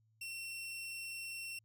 sawtooth tone, 2715 Hz, F7, 50 cents flat, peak -39 dBFS, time 0.21-1.59 s, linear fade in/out 5 ms, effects added 110 Hz sine -70 dBFS peak until 1.64 s

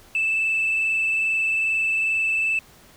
sine tone with frequency modulation, 2637 Hz, E7, in tune, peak -18 dBFS, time 0.15-2.59 s, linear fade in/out 2 ms, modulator 22.4 Hz, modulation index 1, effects tanh soft clip ceiling -16 dBFS + pink hiss -51 dBFS RMS until 2.96 s

